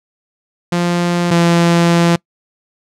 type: tone pair in turn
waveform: sawtooth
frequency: 174.1 / 170.42 Hz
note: F3 / F3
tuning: -5 / -42 cents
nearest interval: unison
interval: 37 cents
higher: first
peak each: -9 / -5 dBFS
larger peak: second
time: 0.72-1.31 / 1.31-2.16 s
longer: second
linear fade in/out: 5 ms
effects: noise-tail reverb RT60 0.1 s tail -25 dB re dry + low-pass 8000 Hz 12 dB/octave